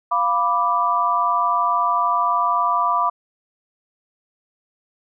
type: chord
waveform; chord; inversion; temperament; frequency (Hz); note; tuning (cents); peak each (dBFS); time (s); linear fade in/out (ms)
sine; B diminished; second; equal; 698.5 / 987.8 / 1174.7; F5 / B5 / D6; 0 / 0 / 0; -24 / -20 / -19; 0.11-3.1; 10
effects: none